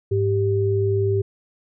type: tone pair together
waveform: sine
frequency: 103.2 / 391.8 Hz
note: G#2 / G4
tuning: -10 / -1 cents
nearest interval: octave + major seventh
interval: 2309 cents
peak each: -20 dBFS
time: 0.11-1.22 s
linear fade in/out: 10 ms
effects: none